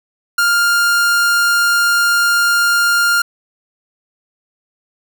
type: tone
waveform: 45% pulse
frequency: 1404 Hz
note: F6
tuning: 9 cents sharp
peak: -11 dBFS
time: 0.38-3.22 s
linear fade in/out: 5 ms
effects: none